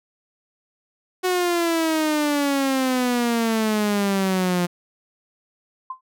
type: exponential sweep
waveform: sawtooth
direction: down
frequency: 370 to 174.61 Hz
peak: -15 dBFS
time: 1.23-4.67 s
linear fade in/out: 20 ms
type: tone with exponential decay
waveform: sine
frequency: 1038 Hz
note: C6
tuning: 14 cents flat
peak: -24 dBFS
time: 5.9-6.01 s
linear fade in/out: 5 ms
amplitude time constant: 22 ms
effects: none